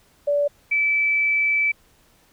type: tone pair in turn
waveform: sine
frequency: 578 / 2312 Hz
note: D5 / D7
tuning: -28 / -28 cents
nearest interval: 2 octaves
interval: 2400 cents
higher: second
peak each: -17 dBFS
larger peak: neither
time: 0.27-0.48 / 0.71-1.72 s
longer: second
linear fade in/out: 10 ms
effects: pink hiss -58 dBFS RMS until 2.32 s